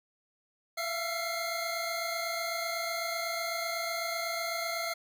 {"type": "tone cluster", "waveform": "25% pulse", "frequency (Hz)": [670, 698, 2124], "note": ["E5", "F5", "C7"], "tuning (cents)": [28, -1, 25], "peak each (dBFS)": [-31, -38, -32], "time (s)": [0.77, 4.94], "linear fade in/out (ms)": 10, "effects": []}